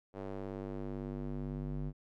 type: tone with band-pass filter sweep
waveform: square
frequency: 49 Hz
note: G1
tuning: in tune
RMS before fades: -40 dBFS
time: 0.13-1.93 s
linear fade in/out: 50 ms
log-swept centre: 510 to 170 Hz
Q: 1.2
effects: none